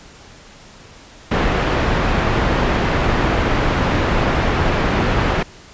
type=low-pass noise; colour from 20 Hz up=pink; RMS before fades=-17 dBFS; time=1.31-5.43 s; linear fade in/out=5 ms; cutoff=2200 Hz; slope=12 dB/octave; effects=pink hiss -42 dBFS RMS until 5.73 s + resampled to 16000 Hz

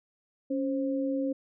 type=tone pair together; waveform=sine; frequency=276.6 / 528 Hz; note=C#4 / C5; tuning=-4 / +16 cents; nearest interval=major seventh; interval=1120 cents; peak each=-28 / -32 dBFS; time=0.5-1.33 s; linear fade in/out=10 ms; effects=none

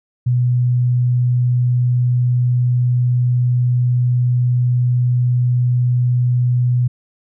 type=tone; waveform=sine; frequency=123.47 Hz; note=B2; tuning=in tune; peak=-12 dBFS; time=0.26-6.88 s; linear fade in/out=10 ms; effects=none

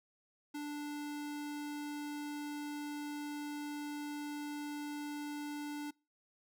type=tone; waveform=square; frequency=293.7 Hz; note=D4; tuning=in tune; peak=-40 dBFS; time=0.54-5.91 s; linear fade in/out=10 ms; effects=noise-tail reverb RT60 0.3 s tail -25 dB re dry

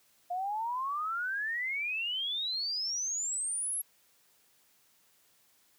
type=exponential sweep; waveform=sine; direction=up; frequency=698.5 to 11400 Hz; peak=-31 dBFS; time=0.3-3.82 s; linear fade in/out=10 ms; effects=white hiss -67 dBFS RMS until 5.78 s + high-pass 80 Hz 12 dB/octave

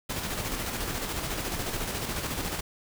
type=noise with tremolo; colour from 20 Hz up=pink; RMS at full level=-31 dBFS; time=0.09-2.61 s; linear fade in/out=10 ms; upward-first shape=square; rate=14 Hz; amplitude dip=35%; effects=none

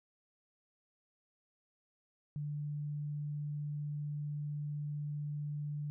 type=tone; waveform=sine; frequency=147.4 Hz; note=D3; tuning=7 cents sharp; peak=-36 dBFS; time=2.36-5.9 s; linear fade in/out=0 ms; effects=none

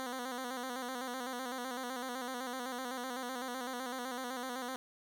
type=tone with vibrato; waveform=10% pulse; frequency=252.6 Hz; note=B3; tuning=39 cents sharp; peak=-30 dBFS; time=0-4.76 s; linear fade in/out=0 ms; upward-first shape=square; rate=7.9 Hz; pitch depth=63 cents each way; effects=none

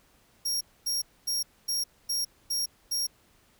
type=tone bursts; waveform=sawtooth; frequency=5588 Hz; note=F8; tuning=in tune; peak=-24 dBFS; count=7; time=0.45-3.07 s; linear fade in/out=10 ms; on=160 ms; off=250 ms; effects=pink hiss -63 dBFS RMS until 3.59 s

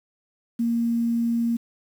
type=tone; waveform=sine; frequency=233.1 Hz; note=A#3; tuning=in tune; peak=-20 dBFS; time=0.59-1.57 s; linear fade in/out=10 ms; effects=8-bit

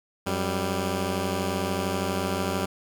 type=tone pair together; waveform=10% pulse; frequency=91.49 / 196 Hz; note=F#2 / G3; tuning=-19 / 0 cents; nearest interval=octave + minor second; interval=1319 cents; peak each=-20 dBFS; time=0.26-2.66 s; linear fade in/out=10 ms; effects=none

